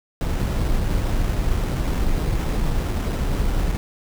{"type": "noise with sample-and-hold", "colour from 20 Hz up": "brown", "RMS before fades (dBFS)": -21, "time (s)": [0.21, 3.77], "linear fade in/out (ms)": 0, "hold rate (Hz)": 4410, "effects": []}